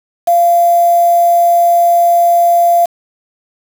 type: tone with quantisation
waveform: sine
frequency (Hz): 690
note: F5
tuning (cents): -21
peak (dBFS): -6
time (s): 0.27-2.86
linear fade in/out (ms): 10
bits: 4
effects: none